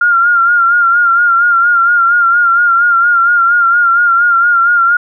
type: tone with vibrato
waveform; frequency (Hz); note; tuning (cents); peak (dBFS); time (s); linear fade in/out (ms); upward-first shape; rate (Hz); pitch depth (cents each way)
sine; 1396.9; F6; 0; -6; 0.01-4.97; 5; sine; 4.3; 48
effects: none